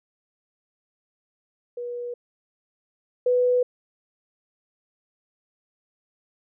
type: tone pair in turn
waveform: sine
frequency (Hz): 483.7 / 495.6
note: B4 / B4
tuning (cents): -36 / +6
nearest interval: unison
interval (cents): 42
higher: second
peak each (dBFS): -29 / -17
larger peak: second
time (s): 1.77-2.14 / 3.26-3.63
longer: neither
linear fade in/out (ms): 5
effects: none